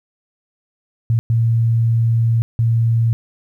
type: tone bursts at uneven times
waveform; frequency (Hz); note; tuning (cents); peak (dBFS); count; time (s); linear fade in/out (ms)
sine; 115; A#2; -23; -12; 3; 1.1-1.19 / 1.3-2.42 / 2.59-3.13; 0
effects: 9-bit

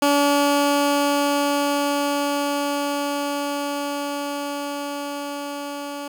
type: tone with level ramp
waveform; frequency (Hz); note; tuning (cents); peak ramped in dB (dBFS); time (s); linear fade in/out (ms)
15% pulse; 286.1; D4; -45; -9 to -23; 0.02-6.08; 5
effects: none

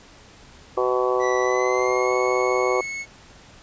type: harmonic tone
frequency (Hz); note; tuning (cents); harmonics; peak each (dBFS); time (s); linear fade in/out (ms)
125.7; B2; +31; 3 / 4 / 5 / 6 / 7 / 8 / 9; -23 / -23 / -29 / -30 / -33 / -31 / -27; 0.77-2.81; 5
type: tone with pitch glide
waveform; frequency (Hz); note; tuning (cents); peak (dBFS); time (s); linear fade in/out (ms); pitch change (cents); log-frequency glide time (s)
45% pulse; 1967 to 2195; B6 to C#7; -7 to -18; -28; 1.19-3.06; 50; +189; 1.42-2.14
effects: pink hiss -48 dBFS RMS until 3.62 s + resampled to 16000 Hz

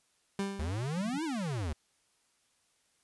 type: tone with exponential decay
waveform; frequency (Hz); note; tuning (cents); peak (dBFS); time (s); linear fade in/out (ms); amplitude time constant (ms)
30% pulse; 197.4; G3; +12; -27; 0.39-1.04; 2; 140
type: exponential two-way sweep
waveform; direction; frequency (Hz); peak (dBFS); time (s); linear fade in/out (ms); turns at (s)
square; up then down; 70.6 to 337.8 to 70.6; -33; 0.59-1.73; 5; 1.24
type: tone bursts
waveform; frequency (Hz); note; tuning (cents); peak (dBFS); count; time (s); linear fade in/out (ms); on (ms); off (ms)
sine; 185; F#3; 0; -37; 3; 0.97-1.18; 5; 48; 33
effects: white hiss -72 dBFS RMS until 3.03 s + resampled to 24000 Hz

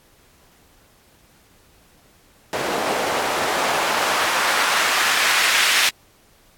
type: noise with band-pass filter sweep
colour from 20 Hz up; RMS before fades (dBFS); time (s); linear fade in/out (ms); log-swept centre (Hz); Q
white; -20; 2.53-5.89; 0; 480 to 2300; 1.1
effects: pink hiss -55 dBFS RMS until 6.57 s + AAC 64 kbps

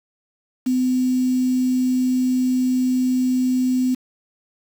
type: tone with quantisation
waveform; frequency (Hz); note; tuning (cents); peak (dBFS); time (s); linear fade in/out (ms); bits
sine; 254.2; C4; -50; -16; 0.66-3.95; 10; 6
effects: none

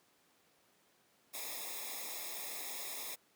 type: noise with comb filter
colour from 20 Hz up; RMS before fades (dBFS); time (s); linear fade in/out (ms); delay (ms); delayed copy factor
white; -43; 1.33-3.16; 20; 0.67; -1
effects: pink hiss -70 dBFS RMS until 3.35 s + high-pass 200 Hz 12 dB/octave

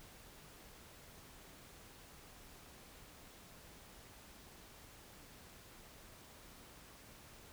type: silence
effects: pink hiss -58 dBFS RMS until 7.52 s

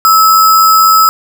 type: tone with sample-and-hold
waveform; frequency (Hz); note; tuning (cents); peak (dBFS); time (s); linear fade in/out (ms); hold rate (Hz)
sine; 1302; E6; -22; -3; 0.05-1.09; 0; 6300
effects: none

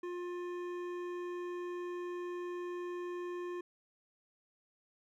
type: tone with hard clipping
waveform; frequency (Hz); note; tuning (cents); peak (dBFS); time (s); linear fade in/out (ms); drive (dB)
triangle; 353.8; F4; +23; -40; 0.03-3.61; 5; 16
effects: none

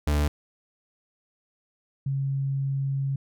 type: tone pair in turn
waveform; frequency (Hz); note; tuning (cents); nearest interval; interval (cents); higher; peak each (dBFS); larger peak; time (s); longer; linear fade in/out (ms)
40% pulse / sine; 73.6 / 136.91; D2 / C#3; +4 / -21; major seventh; 1075; second; -20 / -24; first; 0.07-0.28 / 2.06-3.16; second; 5
effects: none

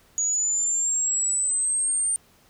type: exponential sweep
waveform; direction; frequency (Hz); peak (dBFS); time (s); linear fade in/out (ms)
sine; up; 6740 to 8870; -21; 0.18-2.16; 0
effects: pink hiss -58 dBFS RMS until 2.49 s

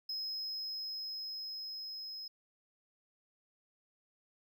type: tone with level ramp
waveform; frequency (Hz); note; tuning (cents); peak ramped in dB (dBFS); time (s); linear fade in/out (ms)
triangle; 5120; D#8; +49; -35 to -41; 0.09-2.28; 5
effects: none

